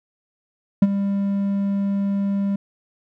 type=tone with ADSR envelope; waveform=triangle; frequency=198.8 Hz; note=G3; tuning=25 cents sharp; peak=-5 dBFS; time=0.82-2.56 s; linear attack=5 ms; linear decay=37 ms; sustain=-12 dB; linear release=5 ms; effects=none